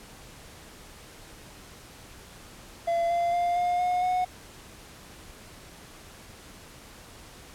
triangle tone with pitch steps, 680 / 689.9 / 699.9 / 710.1 / 720.4 / 730.9 Hz, F5 / F5 / F5 / F5 / F#5 / F#5, -46 / -21 / +4 / +29 / -46 / -21 cents, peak -21 dBFS, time 2.87-4.25 s, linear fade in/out 10 ms, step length 230 ms, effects pink hiss -48 dBFS RMS until 7.54 s + low-pass 12000 Hz 12 dB/octave

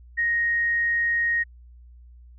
sine tone, 1870 Hz, A#6, 5 cents sharp, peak -20 dBFS, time 0.17-1.44 s, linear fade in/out 20 ms, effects added 60 Hz sine -45 dBFS peak until 2.38 s

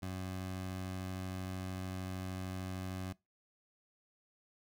20% pulse tone, 93.2 Hz, F#2, 13 cents sharp, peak -34 dBFS, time 0.02-3.13 s, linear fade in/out 10 ms, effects noise-tail reverb RT60 0.2 s tail -21 dB re dry

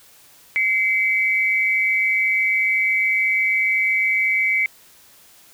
sine tone pair together, 2071 / 2277 Hz, C7 / C#7, -18 / +46 cents, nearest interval major second, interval 164 cents, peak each -19 dBFS, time 0.56-4.66 s, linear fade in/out 0 ms, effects white hiss -50 dBFS RMS until 5.53 s

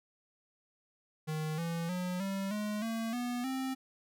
square tone with pitch steps, 155.56 / 167.69 / 180.77 / 194.86 / 210.1 / 226.4 / 244.1 / 263.1 Hz, D#3 / E3 / F#3 / G3 / G#3 / A3 / B3 / C4, 0 / +30 / -40 / -10 / +20 / +50 / -20 / +10 cents, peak -34 dBFS, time 1.27-3.75 s, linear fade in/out 20 ms, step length 310 ms, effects none

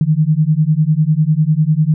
sine beating tone pair, 150 / 160 Hz, D3 / D#3, +37 / +49 cents, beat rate 10 Hz, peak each -13 dBFS, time 0.01-1.94 s, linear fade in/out 2 ms, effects none

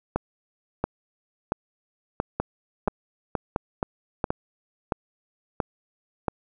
two click trains, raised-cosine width 1 ms, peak -10 / -9 dBFS, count 5 / 10, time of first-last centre 2.4-4.305 / 0.16-6.282 s, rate 2.1 / 1.47 Hz, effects none

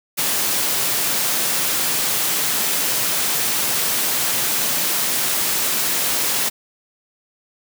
white high-pass noise, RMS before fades -20 dBFS, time 0.17-6.5 s, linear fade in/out 20 ms, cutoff 110 Hz, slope 48 dB/octave, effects none

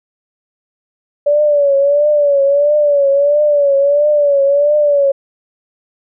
sine tone with vibrato, 575 Hz, D5, 37 cents flat, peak -8 dBFS, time 1.26-5.12 s, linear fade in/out 10 ms, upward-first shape triangle, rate 1.5 Hz, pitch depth 81 cents each way, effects none

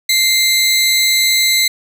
25% pulse tone pair together, 2093 / 3951 Hz, C7 / B7, 0 / 0 cents, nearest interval major seventh, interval 1100 cents, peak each -10 dBFS, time 0.09-1.68 s, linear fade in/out 5 ms, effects none

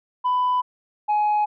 sine tone pair in turn, 997 / 840.1 Hz, B5 / G#5, +16 / +20 cents, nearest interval minor third, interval 296 cents, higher first, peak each -16 / -15 dBFS, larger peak second, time 0.24-0.62 / 1.08-1.46 s, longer neither, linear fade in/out 20 ms, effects tanh soft clip ceiling -16 dBFS

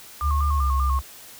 sine tone with pitch glide, 72 to 66.41 Hz, D2 to C2, -34 to +26 cents, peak -19 dBFS, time 0.21-1.02 s, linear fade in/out 50 ms, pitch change -140 cents, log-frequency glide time 0.56-0.66 s
sine tone with vibrato, 1142 Hz, D6, 49 cents flat, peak -25 dBFS, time 0.21-0.99 s, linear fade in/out 0 ms, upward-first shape square, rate 5.1 Hz, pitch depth 84 cents each way
effects white hiss -44 dBFS RMS until 1.39 s

